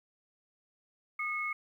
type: tone pair together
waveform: sine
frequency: 1225 / 2183 Hz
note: D#6 / C#7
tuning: -27 / -27 cents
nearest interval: minor seventh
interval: 1000 cents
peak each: -37 / -33 dBFS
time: 1.19-1.53 s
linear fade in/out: 5 ms
effects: 11-bit